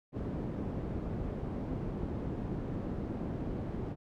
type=low-pass noise; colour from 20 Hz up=white; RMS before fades=-37 dBFS; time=0.12-3.96 s; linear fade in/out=50 ms; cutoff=280 Hz; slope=12 dB/octave; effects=none